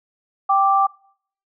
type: tone pair together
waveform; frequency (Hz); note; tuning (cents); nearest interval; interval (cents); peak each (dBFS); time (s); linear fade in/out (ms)
sine; 784 / 1174.7; G5 / D6; 0 / 0; perfect fifth; 700; -16; 0.49-0.87; 10
effects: noise-tail reverb RT60 0.6 s tail -24 dB re dry